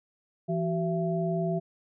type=tone cluster; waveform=sine; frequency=167.6 / 378.3 / 670 Hz; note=E3 / F#4 / E5; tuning=+29 / +38 / +28 cents; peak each=-28 / -32 / -31 dBFS; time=0.48-1.6 s; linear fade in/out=20 ms; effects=none